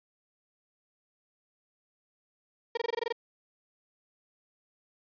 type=tone bursts; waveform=35% pulse; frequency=466 Hz; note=A#4; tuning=1 cent flat; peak=-26 dBFS; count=9; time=2.75-3.125 s; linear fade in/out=5 ms; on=23 ms; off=21 ms; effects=resampled to 11025 Hz